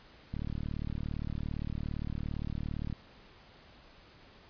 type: click train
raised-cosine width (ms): 5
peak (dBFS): -24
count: 98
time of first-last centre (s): 0.34-2.927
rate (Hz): 37.5
effects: pink hiss -57 dBFS RMS until 4.49 s + resampled to 11025 Hz